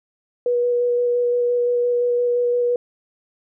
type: tone with vibrato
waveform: sine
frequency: 485.1 Hz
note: B4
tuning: 31 cents flat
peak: -16 dBFS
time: 0.46-2.76 s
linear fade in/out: 2 ms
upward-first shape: square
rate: 5.8 Hz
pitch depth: 8 cents each way
effects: none